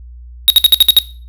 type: tone bursts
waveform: square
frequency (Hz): 3772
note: A#7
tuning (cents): +20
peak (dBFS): -3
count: 7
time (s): 0.48-0.987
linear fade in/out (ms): 0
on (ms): 21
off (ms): 60
effects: noise-tail reverb RT60 0.4 s tail -17 dB re dry + added 60 Hz sine -31 dBFS peak until 1.28 s